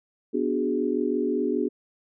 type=chord; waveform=sine; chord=G# half-diminished seventh; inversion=first; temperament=equal; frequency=246.9 / 293.7 / 370 / 415.3 Hz; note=B3 / D4 / F#4 / G#4; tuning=0 / 0 / 0 / 0 cents; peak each=-28 dBFS; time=0.33-1.69 s; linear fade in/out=20 ms; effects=none